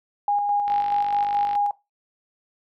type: tone with tremolo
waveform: sine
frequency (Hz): 818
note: G#5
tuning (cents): -26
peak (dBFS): -18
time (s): 0.28-1.71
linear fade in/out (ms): 2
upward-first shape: square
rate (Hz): 4.7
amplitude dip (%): 30
type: click train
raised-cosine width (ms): 0.3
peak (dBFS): -21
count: 44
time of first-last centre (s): 0.68-1.552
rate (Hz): 49.3
effects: noise-tail reverb RT60 0.2 s tail -18 dB re dry